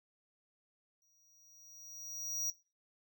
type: tone with exponential growth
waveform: square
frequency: 5760 Hz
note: F#8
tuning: 47 cents flat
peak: -32 dBFS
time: 1.02-2.5 s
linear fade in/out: 1 ms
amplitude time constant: 320 ms
effects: noise-tail reverb RT60 0.3 s tail -19 dB re dry